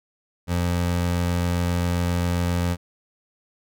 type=tone; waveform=25% pulse; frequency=87.5 Hz; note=F2; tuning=4 cents sharp; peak=-17 dBFS; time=0.47-2.77 s; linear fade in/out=50 ms; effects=none